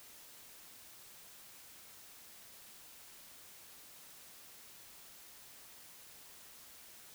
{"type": "silence", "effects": ["white hiss -56 dBFS RMS until 7.14 s"]}